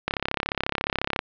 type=click train; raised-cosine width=0.3 ms; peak=-7 dBFS; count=39; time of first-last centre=0.08-1.191 s; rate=34.2 Hz; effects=low-pass 4000 Hz 12 dB/octave